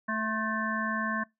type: harmonic tone with a mistuned harmonic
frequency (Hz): 220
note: A3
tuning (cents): 0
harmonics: 1 / 3 / 5 / 7 / 8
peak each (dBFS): -33 / -38 / -33 / -35 / -34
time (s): 0.08-1.24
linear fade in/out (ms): 10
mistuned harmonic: 5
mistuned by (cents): -45
effects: noise-tail reverb RT60 0.2 s tail -24 dB re dry